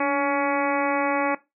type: harmonic tone with a mistuned harmonic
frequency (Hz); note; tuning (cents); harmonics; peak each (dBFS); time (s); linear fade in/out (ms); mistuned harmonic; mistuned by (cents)
280.6; C#4; +21; 1 / 2 / 3 / 4 / 5 / 6 / 7 / 8 / 9; -26 / -26 / -27 / -28 / -34 / -34 / -33 / -32 / -36; 0-1.35; 5; 1; +48
effects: noise-tail reverb RT60 0.2 s tail -17 dB re dry